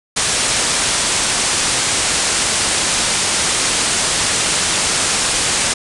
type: low-pass noise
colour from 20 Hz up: white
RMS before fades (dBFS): -17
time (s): 0.16-5.74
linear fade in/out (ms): 10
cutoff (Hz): 9800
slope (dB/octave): 96
effects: none